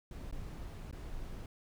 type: noise with dropouts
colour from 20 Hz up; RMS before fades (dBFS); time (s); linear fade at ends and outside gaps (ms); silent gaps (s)
brown; -43; 0.11-1.46; 2; 0.313-0.325 / 0.912-0.926
effects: none